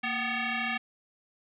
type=tone with frequency modulation; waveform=sine; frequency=265.2 Hz; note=C4; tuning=23 cents sharp; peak=-28 dBFS; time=0.03-0.78 s; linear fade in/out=10 ms; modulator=497 Hz; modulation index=5.5; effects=none